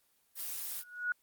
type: noise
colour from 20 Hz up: blue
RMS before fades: -39 dBFS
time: 0.35-0.84 s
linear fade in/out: 50 ms
type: tone with exponential growth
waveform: sine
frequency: 1458 Hz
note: F#6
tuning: 26 cents flat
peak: -27 dBFS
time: 0.73-1.12 s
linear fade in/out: 2 ms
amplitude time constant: 84 ms
effects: white hiss -72 dBFS RMS until 1.22 s + Opus 24 kbps